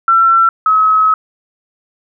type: tone pair in turn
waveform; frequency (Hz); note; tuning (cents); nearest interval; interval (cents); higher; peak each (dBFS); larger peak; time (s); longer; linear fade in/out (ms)
sine; 1348 / 1281.9; E6 / E6; +38 / -49; minor second; 87; first; -6 / -7; first; 0.08-0.49 / 0.66-1.14; second; 2
effects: none